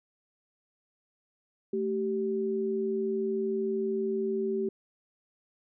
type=tone pair together; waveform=sine; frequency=220 / 386.9 Hz; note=A3 / G4; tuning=0 / -23 cents; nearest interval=minor seventh; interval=977 cents; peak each=-33 / -28 dBFS; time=1.73-4.69 s; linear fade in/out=5 ms; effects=none